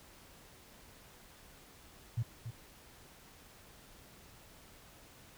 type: tone with echo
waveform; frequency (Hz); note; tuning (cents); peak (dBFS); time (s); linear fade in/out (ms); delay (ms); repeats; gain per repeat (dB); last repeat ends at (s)
sine; 116; A#2; -8; -30; 2.17-2.23; 10; 280; 1; -9; 2.51
effects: pink hiss -58 dBFS RMS until 5.37 s